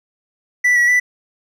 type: tone with pitch steps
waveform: triangle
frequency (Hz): 1972 / 1931 / 1978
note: B6 / B6 / B6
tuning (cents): -3 / -39 / +2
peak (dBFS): -9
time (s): 0.64-1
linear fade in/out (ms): 10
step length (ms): 120
effects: none